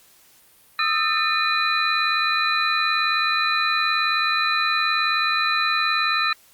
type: tone cluster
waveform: sine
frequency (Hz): 1237 / 1316 / 1796 / 2453 / 4001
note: D#6 / E6 / A6 / D#7 / B7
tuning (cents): -10 / -3 / +35 / -25 / +22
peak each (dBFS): -25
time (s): 0.79-6.33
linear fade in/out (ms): 2
effects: white hiss -54 dBFS RMS until 6.53 s + Opus 48 kbps